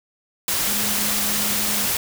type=tone in noise; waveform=sine; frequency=207.7 Hz; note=G#3; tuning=in tune; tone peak=-31 dBFS; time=0.67-1.86 s; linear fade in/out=2 ms; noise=white; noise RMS=-22 dBFS; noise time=0.48-1.97 s; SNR=-12 dB; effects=none